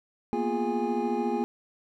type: tone cluster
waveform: triangle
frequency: 231.2 / 245 / 350.6 / 416.4 / 820 Hz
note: A#3 / B3 / F4 / G#4 / G#5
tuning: -14 / -14 / +7 / +5 / -22 cents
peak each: -30 dBFS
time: 0.33-1.44 s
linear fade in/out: 0 ms
effects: none